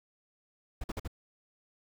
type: noise bursts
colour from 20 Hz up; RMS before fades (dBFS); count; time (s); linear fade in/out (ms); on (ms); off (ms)
brown; -36; 4; 0.81-1.077; 5; 30; 49
effects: none